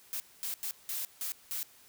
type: noise bursts at uneven times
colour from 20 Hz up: blue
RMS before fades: -36 dBFS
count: 6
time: 0.13-0.2 / 0.43-0.54 / 0.63-0.71 / 0.89-1.05 / 1.21-1.32 / 1.51-1.63 s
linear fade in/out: 0 ms
effects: white hiss -59 dBFS RMS until 1.88 s